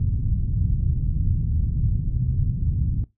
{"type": "low-pass noise", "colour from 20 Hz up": "white", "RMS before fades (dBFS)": -22, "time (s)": [0, 3.04], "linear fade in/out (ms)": 2, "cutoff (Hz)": 130, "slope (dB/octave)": 24, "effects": ["noise-tail reverb RT60 0.2 s tail -20 dB re dry"]}